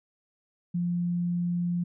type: tone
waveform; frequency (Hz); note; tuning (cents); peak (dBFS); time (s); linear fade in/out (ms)
sine; 174.61; F3; 0; -25; 0.74-1.84; 10
effects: none